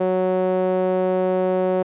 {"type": "tone with band-pass filter", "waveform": "sawtooth", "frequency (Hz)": 185, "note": "F#3", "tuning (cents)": 0, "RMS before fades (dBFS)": -20, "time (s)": [0, 1.83], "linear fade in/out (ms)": 10, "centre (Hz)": 500, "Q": 2.6, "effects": ["resampled to 8000 Hz"]}